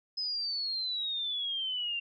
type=exponential sweep; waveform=sine; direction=down; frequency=5100 to 2757 Hz; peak=-31 dBFS; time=0.17-2 s; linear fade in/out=10 ms; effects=none